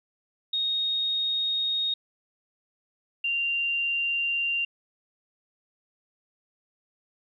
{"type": "tone pair in turn", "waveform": "sine", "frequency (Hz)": [3729, 2778], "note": ["A#7", "F7"], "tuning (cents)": [0, -10], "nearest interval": "perfect fourth", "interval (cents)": 510, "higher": "first", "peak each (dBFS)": -24, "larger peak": "neither", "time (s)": [[0.53, 1.94], [3.24, 4.65]], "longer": "neither", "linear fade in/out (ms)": 5, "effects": ["11-bit"]}